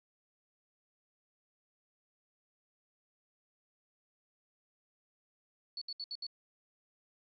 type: tone bursts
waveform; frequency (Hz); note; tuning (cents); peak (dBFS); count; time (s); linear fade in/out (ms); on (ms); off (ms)
sine; 4435; C#8; 0; -38; 5; 5.77-6.267; 2; 45; 68
effects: none